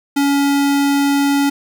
square tone, 281.5 Hz, C#4, 27 cents sharp, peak -13 dBFS, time 0.16-1.5 s, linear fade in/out 10 ms, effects 8-bit

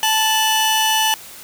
sawtooth tone pair together, 876.5 / 2960 Hz, A5 / F#7, -7 / 0 cents, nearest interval octave + major sixth, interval 2107 cents, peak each -13 / -15 dBFS, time 0.03-1.14 s, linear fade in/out 0 ms, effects white hiss -38 dBFS RMS until 1.43 s

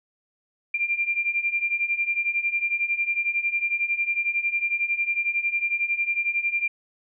sine beating tone pair, 2376 / 2387 Hz, D7 / D7, +20 / +28 cents, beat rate 11 Hz, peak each -27 / -24 dBFS, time 0.74-6.68 s, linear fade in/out 5 ms, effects none

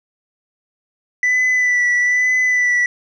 sine tone with vibrato, 1983 Hz, B6, 7 cents sharp, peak -10 dBFS, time 1.23-2.86 s, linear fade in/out 2 ms, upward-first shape sine, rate 1.1 Hz, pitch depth 25 cents each way, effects tanh soft clip ceiling -12 dBFS

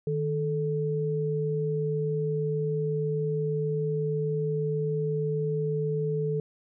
sine tone pair together, 154.1 / 435.9 Hz, D#3 / A4, -16 / -16 cents, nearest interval octave + tritone, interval 1800 cents, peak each -28 dBFS, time 0.07-6.4 s, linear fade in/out 2 ms, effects none

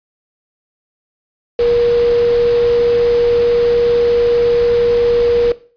sine tone in noise, 476.2 Hz, A#4, 37 cents sharp, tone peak -10 dBFS, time 1.59-5.52 s, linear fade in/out 2 ms, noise pink, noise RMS -27 dBFS, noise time 1.59-5.52 s, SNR +14 dB, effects noise-tail reverb RT60 0.4 s tail -17 dB re dry + resampled to 11025 Hz

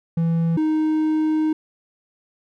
triangle tone pair in turn, 165.9 / 311.4 Hz, E3 / D#4, +11 / +2 cents, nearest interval major seventh, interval 1091 cents, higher second, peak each -15 / -15 dBFS, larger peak neither, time 0.17-0.57 / 0.57-1.53 s, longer second, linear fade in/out 5 ms, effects none

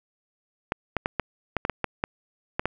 clicks, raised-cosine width 0.5 ms, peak -9 dBFS, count 11, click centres 0.721 / 0.967 / 1.059 / 1.197 / 1.567 / 1.651 / 1.697 / 1.843 / 2.039 / 2.595 / 2.656 s, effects none

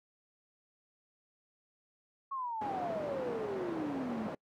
sine exponential sweep, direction down, 1111 to 207.7 Hz, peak -35 dBFS, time 2.31-4.28 s, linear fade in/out 10 ms
white band-pass noise, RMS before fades -41 dBFS, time 2.61-4.35 s, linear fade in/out 5 ms, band 170 to 630 Hz, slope 12 dB/octave
effects noise-tail reverb RT60 0.1 s tail -26 dB re dry

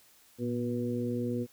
harmonic tone with a mistuned harmonic, 121.3 Hz, B2, 31 cents flat, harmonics 1 / 2 / 3 / 4, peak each -36 / -32 / -37 / -37 dBFS, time 0.38-1.47 s, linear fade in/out 50 ms, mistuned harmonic 1, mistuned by -77 cents, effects white hiss -61 dBFS RMS until 1.52 s

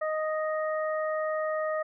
harmonic tone, 622.3 Hz, D#5, in tune, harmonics 1 / 2 / 3, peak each -28 / -34 / -38 dBFS, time 0.01-1.83 s, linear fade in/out 10 ms, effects none

